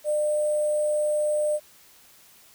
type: tone with sample-and-hold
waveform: sine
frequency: 601 Hz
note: D5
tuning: 40 cents sharp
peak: -21 dBFS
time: 0.04-1.6 s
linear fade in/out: 50 ms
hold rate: 8820 Hz
effects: white hiss -54 dBFS RMS until 2.54 s